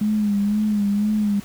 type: tone with vibrato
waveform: sine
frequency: 207.7 Hz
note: G#3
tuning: in tune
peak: -17 dBFS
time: 0.01-1.4 s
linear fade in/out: 5 ms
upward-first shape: sine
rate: 2 Hz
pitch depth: 52 cents each way
effects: pink hiss -43 dBFS RMS until 1.44 s